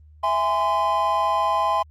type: chord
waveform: triangle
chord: E augmented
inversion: none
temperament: just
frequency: 659.3 / 824.1 / 1030.1 Hz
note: E5 / G#5 / B#5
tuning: 0 / -14 / -27 cents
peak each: -24 / -22 / -19 dBFS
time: 0.23-1.83 s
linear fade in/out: 10 ms
effects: added 76 Hz sine -46 dBFS peak until 1.9 s + Opus 32 kbps